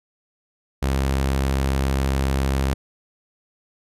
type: tone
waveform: sawtooth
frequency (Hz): 67.3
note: C2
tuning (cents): +49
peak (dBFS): -15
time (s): 0.82-2.74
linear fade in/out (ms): 10
effects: resampled to 32000 Hz